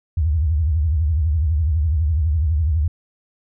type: tone with vibrato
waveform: sine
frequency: 77.78 Hz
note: D#2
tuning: in tune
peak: -15 dBFS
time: 0.17-2.88 s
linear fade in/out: 5 ms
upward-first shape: triangle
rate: 12 Hz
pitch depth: 230 cents each way
effects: none